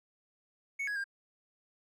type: tone with pitch steps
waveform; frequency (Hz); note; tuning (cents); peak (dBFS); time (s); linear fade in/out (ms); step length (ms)
triangle; 2216 / 1667 / 1602; C#7 / G#6 / G6; -1 / +6 / +37; -31; 0.79-1.042; 10; 84
effects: none